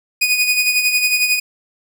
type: tone with tremolo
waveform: sawtooth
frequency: 2479 Hz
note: D#7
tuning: 7 cents flat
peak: -8 dBFS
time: 0.21-1.4 s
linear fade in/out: 10 ms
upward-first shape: sine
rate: 11 Hz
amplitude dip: 55%
effects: none